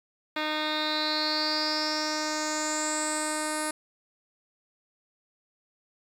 10% pulse tone with low-pass filter sweep, 306.8 Hz, D#4, 24 cents flat, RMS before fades -29 dBFS, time 0.36-3.71 s, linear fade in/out 5 ms, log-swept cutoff 3200 to 10000 Hz, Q 8, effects 9-bit

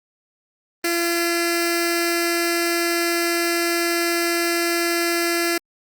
10% pulse tone with notch filter, 341 Hz, F4, 41 cents flat, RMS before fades -21 dBFS, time 0.84-5.58 s, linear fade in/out 5 ms, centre 950 Hz, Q 0.71, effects Opus 32 kbps

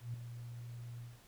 sine tone with ADSR envelope, 119.2 Hz, A#2, 39 cents sharp, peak -36 dBFS, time 0-1.21 s, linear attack 140 ms, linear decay 3 ms, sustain -8 dB, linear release 190 ms, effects pink hiss -63 dBFS RMS until 1.27 s

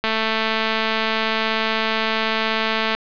click train, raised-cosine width 0.3 ms, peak -5 dBFS, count 644, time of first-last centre 0.04-2.95 s, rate 221 Hz, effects resampled to 11025 Hz + 7-bit

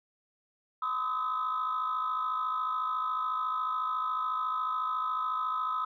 sine tone cluster, 1020 / 1225 / 1279 Hz, C6 / D#6 / D#6, -44 / -27 / +47 cents, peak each -34 / -37 / -29 dBFS, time 0.82-5.85 s, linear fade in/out 5 ms, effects tanh soft clip ceiling -24 dBFS

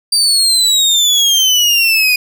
30% pulse exponential sweep, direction down, 4699 to 2459 Hz, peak -6 dBFS, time 0.12-2.16 s, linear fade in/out 5 ms, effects none

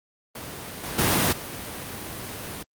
pink noise with level steps, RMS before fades -36 / -31 / -20 / -34 dBFS, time 0.35-2.63 s, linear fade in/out 5 ms, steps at 0.83 / 0.98 / 1.32 s, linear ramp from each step 10 ms, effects high-pass 80 Hz 12 dB/octave + Opus 32 kbps

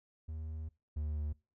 triangle tone pair in turn, 78.7 / 75.26 Hz, D#2 / D2, +20 / +43 cents, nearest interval minor second, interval 77 cents, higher first, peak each -37 / -32 dBFS, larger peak second, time 0.28-0.69 / 0.96-1.33 s, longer first, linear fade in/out 10 ms, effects noise-tail reverb RT60 0.3 s tail -23 dB re dry

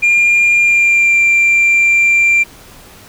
sine tone with pitch glide, 2404 to 2368 Hz, D7 to D7, +40 to +14 cents, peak -5 dBFS, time 0.02-2.44 s, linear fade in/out 20 ms, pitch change -26 cents, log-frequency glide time 0.55-1.2 s, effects tanh soft clip ceiling -6 dBFS + pink hiss -39 dBFS RMS until 3.08 s

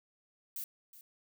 violet noise with echo, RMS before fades -40 dBFS, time 0.56-0.64 s, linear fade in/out 2 ms, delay 370 ms, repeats 1, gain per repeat -15 dB, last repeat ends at 1.01 s, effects none

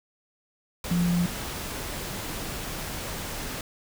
sine tone in noise, 174.61 Hz, F3, in tune, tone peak -21 dBFS, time 0.91-1.26 s, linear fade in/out 2 ms, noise pink, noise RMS -34 dBFS, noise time 0.84-3.61 s, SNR +10 dB, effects none

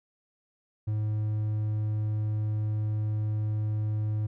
triangle tone, 106.9 Hz, A2, 49 cents flat, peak -24 dBFS, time 0.87-4.27 s, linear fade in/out 10 ms, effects none

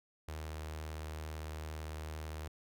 sawtooth tone with notch filter, 77.78 Hz, D#2, in tune, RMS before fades -43 dBFS, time 0.28-2.48 s, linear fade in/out 5 ms, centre 200 Hz, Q 0.97, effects none

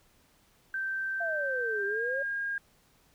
sine tone with pitch glide, 1560 to 1619.7 Hz, G6 to G#6, -9 to -44 cents, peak -30 dBFS, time 0.74-2.58 s, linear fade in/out 2 ms, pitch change +65 cents, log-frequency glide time 1.74-2 s
sine exponential two-way sweep, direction down then up, 698.5 to 392.9 to 568 Hz, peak -32 dBFS, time 1.2-2.23 s, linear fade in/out 10 ms, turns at 1.85 s
effects pink hiss -65 dBFS RMS until 3.14 s

